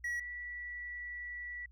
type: tone pair in turn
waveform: triangle / sine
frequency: 1926 / 1951.8 Hz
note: B6 / B6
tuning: -44 / -21 cents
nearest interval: unison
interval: 23 cents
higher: second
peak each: -32 / -40 dBFS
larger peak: first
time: 0.04-0.2 / 0.2-1.66 s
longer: second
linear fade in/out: 5 ms
effects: added 60 Hz sine -55 dBFS peak until 1.71 s